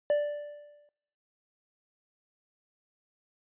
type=tone with exponential decay; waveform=triangle; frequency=587.3 Hz; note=D5; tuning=in tune; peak=-19 dBFS; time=0.1-0.89 s; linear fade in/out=1 ms; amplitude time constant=170 ms; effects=noise-tail reverb RT60 1.0 s tail -22 dB re dry + resampled to 8000 Hz